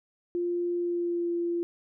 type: tone with pitch glide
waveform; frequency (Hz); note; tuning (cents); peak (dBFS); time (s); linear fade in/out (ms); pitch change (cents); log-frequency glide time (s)
sine; 349.2 to 343.6; F4 to F4; 0 to -28; -26; 0.35-1.63; 0; -28; 0.75-1.32
effects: none